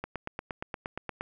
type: click train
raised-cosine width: 0.5 ms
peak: -19 dBFS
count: 11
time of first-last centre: 0.04-1.21 s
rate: 8.55 Hz
effects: none